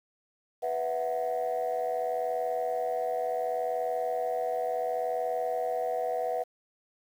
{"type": "chord", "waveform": "sine", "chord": "B suspended fourth", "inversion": "none", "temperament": "equal", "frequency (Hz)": [493.9, 659.3, 740], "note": ["B4", "E5", "F#5"], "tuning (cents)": [0, 0, 0], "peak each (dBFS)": -31, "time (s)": [0.62, 6.44], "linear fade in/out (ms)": 20, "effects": ["tanh soft clip ceiling -22 dBFS", "9-bit"]}